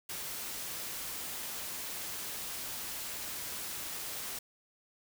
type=noise; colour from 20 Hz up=white; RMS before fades=-40 dBFS; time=0.09-4.39 s; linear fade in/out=5 ms; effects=none